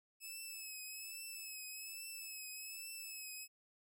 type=tone with vibrato; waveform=10% pulse; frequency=2594 Hz; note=E7; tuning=28 cents flat; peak=-38 dBFS; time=0.2-3.48 s; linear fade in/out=50 ms; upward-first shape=triangle; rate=1.2 Hz; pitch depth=51 cents each way; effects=none